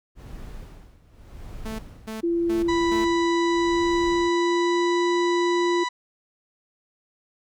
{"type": "noise with tremolo", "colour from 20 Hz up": "brown", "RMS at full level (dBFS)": -37, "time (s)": [0.15, 4.31], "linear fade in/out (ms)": 50, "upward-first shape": "sine", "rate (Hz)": 0.85, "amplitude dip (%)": 85}
{"type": "tone bursts", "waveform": "sawtooth", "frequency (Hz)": 220, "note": "A3", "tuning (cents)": 0, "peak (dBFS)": -27, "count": 4, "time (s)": [1.65, 3.05], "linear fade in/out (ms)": 10, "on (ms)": 140, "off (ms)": 280}
{"type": "tone with pitch glide", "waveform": "sine", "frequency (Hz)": [340, 349], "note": ["F4", "F4"], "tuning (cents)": [-46, -1], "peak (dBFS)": -20, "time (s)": [2.23, 5.84], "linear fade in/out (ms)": 10, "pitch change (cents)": 45, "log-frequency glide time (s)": [3.25, 4.99]}
{"type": "harmonic tone", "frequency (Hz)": 987.8, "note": "B5", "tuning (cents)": 0, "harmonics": [1, 2, 3, 4, 5, 6, 7, 8], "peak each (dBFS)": [-26, -31, -43, -34, -48, -45, -46, -51], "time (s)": [2.68, 5.89], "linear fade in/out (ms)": 10}
{"effects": []}